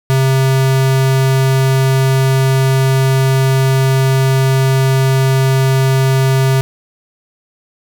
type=tone; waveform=square; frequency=133.1 Hz; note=C3; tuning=30 cents sharp; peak=-10 dBFS; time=0.1-6.61 s; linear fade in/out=0 ms; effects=none